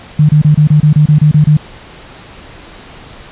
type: tone bursts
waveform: sine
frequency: 150.7 Hz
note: D3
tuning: 45 cents sharp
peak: -3 dBFS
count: 11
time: 0.19-1.57 s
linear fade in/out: 5 ms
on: 100 ms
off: 28 ms
effects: pink hiss -34 dBFS RMS until 3.31 s + resampled to 8000 Hz